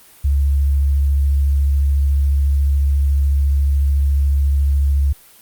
sine tone with vibrato, 70 Hz, C#2, 18 cents sharp, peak -12 dBFS, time 0.24-5.13 s, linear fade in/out 10 ms, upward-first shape triangle, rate 14 Hz, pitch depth 22 cents each way, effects white hiss -46 dBFS RMS until 5.41 s + Opus 32 kbps

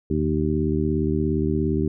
harmonic tone with a mistuned harmonic, 77.2 Hz, D#2, 13 cents flat, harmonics 1 / 2 / 3 / 4 / 5, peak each -26 / -26 / -26 / -26 / -26 dBFS, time 0.1-1.88 s, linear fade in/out 5 ms, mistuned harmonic 1, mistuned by +63 cents, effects none

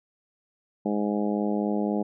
harmonic tone, 103.83 Hz, G#2, in tune, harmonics 2 / 3 / 4 / 5 / 6 / 7 / 8, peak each -26 / -30 / -32 / -34 / -36 / -37 / -38 dBFS, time 0.85-2.03 s, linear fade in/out 10 ms, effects none

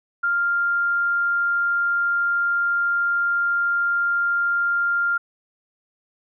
sine tone, 1396.9 Hz, F6, in tune, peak -18 dBFS, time 0.23-5.18 s, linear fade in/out 10 ms, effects none

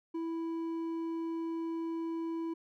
sine tone with hard clipping, 329.6 Hz, E4, in tune, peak -35 dBFS, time 0.14-2.54 s, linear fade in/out 10 ms, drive 5 dB, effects none

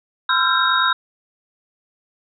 sine tone cluster, 1021 / 1336 / 1385 / 1584 / 3756 Hz, C6 / E6 / F6 / G6 / A#7, -43 / +23 / -15 / +18 / +12 cents, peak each -21 dBFS, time 0.29-0.93 s, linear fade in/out 5 ms, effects none

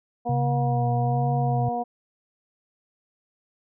harmonic tone, 239.9 Hz, A#3, 50 cents sharp, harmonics 1 / 2 / 3 / 4, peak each -32 / -32 / -26 / -37 dBFS, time 0.25-1.84 s, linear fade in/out 20 ms
sine tone with vibrato, 130 Hz, C3, 11 cents flat, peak -22 dBFS, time 0.29-1.69 s, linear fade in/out 5 ms, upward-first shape sine, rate 1.2 Hz, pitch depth 85 cents each way
effects none

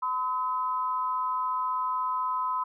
sine tone pair together, 1014.3 / 1278 Hz, B5 / D#6, +46 / +46 cents, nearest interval major third, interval 400 cents, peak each -27 / -32 dBFS, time 0.02-2.64 s, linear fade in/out 10 ms, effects none

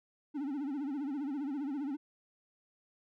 triangle tone with vibrato, 281.9 Hz, C#4, 29 cents sharp, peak -32 dBFS, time 0.34-1.97 s, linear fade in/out 20 ms, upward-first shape sine, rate 15 Hz, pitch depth 130 cents each way, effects none

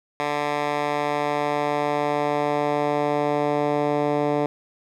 10% pulse tone with band-pass filter sweep, 146.83 Hz, D3, in tune, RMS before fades -23 dBFS, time 0.2-4.46 s, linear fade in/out 0 ms, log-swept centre 1300 to 460 Hz, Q 0.73, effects none

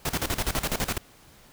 pink noise with tremolo, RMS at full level -26 dBFS, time 0.05-0.98 s, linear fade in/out 5 ms, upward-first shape square, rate 12 Hz, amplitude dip 80%, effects pink hiss -54 dBFS RMS until 1.52 s

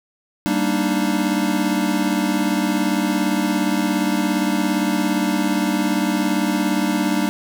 square chord, Eb major seventh, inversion first, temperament equal, 196 / 233.1 / 293.7 / 311.1 Hz, G3 / Bb3 / D4 / Eb4, 0 / 0 / 0 / 0 cents, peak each -23 / -25 / -23 / -25 dBFS, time 0.46-7.29 s, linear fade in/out 0 ms, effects none

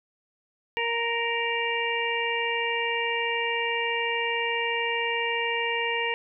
harmonic tone, 466.2 Hz, A#4, in tune, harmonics 1 / 2 / 4 / 5 / 6, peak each -31 / -31 / -31 / -31 / -31 dBFS, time 0.77-6.14 s, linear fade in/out 0 ms, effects none

